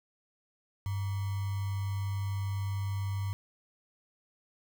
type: tone with sample-and-hold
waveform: sine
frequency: 98.5 Hz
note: G2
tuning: 9 cents sharp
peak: -30 dBFS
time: 0.86-3.33 s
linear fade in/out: 0 ms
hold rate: 1050 Hz
effects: none